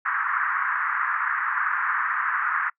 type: band-pass noise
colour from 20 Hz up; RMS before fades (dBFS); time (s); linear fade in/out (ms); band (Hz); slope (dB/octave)
pink; -25; 0.05-2.7; 10; 1100 to 1800; 48
effects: noise-tail reverb RT60 0.1 s tail -24 dB re dry